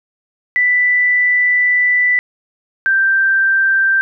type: tone pair in turn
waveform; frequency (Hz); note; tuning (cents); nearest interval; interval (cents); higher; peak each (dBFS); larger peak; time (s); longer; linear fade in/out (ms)
sine; 1981 / 1569.4; B6 / G6; +5 / +2; major third; 403; first; -10; neither; 0.56-2.19 / 2.86-4.01; first; 0
effects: none